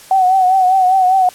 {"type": "tone with vibrato", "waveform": "sine", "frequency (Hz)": 750, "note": "F#5", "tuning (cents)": 23, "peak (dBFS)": -8, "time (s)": [0.11, 1.29], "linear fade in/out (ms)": 2, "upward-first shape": "triangle", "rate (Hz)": 5, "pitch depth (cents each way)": 64, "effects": ["white hiss -39 dBFS RMS until 1.34 s", "low-pass 12000 Hz 12 dB/octave"]}